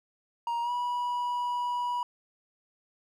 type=tone with pitch glide; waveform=triangle; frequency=940 to 974.3 Hz; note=A#5 to B5; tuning=+14 to -24 cents; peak=-26 dBFS; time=0.47-2.03 s; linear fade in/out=2 ms; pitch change=+62 cents; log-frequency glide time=0.62-0.71 s; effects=none